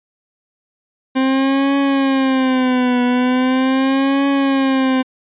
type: tone with vibrato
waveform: 40% pulse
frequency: 261.6 Hz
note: C4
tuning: in tune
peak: -12 dBFS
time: 1.15-5.03 s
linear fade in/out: 20 ms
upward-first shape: triangle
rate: 0.4 Hz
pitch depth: 110 cents each way
effects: resampled to 8000 Hz